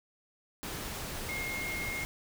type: tone in noise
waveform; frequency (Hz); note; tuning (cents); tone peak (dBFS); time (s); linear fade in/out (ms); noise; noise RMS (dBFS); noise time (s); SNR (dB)
sine; 2143; C7; +41; -35; 1.29-2.04; 0; pink; -39; 0.63-2.05; +1
effects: none